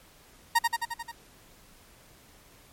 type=tone with echo; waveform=30% pulse; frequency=932.3 Hz; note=A#5; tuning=in tune; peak=-16 dBFS; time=0.55-0.59 s; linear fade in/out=10 ms; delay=88 ms; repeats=6; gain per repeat=-3 dB; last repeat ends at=1.118 s; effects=pink hiss -56 dBFS RMS until 2.72 s + MP3 64 kbps